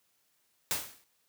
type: noise with exponential decay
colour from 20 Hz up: white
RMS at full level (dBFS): -28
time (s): 0.71-1.04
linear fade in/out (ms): 0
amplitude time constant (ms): 71
effects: white hiss -73 dBFS RMS until 1.28 s + high-pass 60 Hz 12 dB/octave